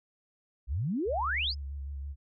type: exponential sweep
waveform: sine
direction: up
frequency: 55 to 5340 Hz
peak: -28 dBFS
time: 0.67-1.55 s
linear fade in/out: 50 ms
type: tone with vibrato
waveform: sine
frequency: 69.9 Hz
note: C#2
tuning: 15 cents sharp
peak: -35 dBFS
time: 1.05-2.16 s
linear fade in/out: 50 ms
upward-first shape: square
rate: 6.1 Hz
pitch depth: 33 cents each way
effects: none